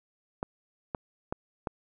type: clicks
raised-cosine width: 1 ms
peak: -17 dBFS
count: 4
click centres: 0.429 / 0.948 / 1.325 / 1.672 s
effects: none